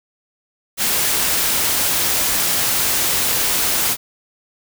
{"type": "noise", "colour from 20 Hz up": "white", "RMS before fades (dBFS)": -18, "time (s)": [0.77, 3.97], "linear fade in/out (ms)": 50, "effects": []}